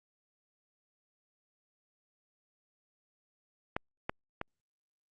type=clicks; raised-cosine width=0.5 ms; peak=-16 / -17 / -20 dBFS; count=3; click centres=3.765 / 4.095 / 4.414 s; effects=Opus 48 kbps